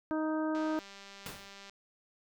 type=harmonic tone; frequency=312.2 Hz; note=D#4; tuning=6 cents sharp; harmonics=1 / 2 / 3 / 4 / 5; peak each=-31 / -37 / -41 / -43 / -45 dBFS; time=0.11-0.79 s; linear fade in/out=0 ms
type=click train; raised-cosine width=0.2 ms; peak=-33 dBFS; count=228; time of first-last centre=0.55-1.696 s; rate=198 Hz
type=noise with exponential decay; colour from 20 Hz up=pink; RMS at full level=-39 dBFS; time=1.26-1.57 s; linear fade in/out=2 ms; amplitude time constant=66 ms
effects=none